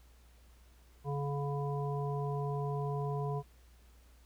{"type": "harmonic tone", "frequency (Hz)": 142.1, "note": "C#3", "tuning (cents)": 43, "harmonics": [1, 3, 5, 7], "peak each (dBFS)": [-34, -39, -43, -43], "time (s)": [1.04, 3.43], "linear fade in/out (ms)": 50, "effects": ["added 60 Hz sine -58 dBFS peak until 4.25 s", "pink hiss -67 dBFS RMS until 4.25 s"]}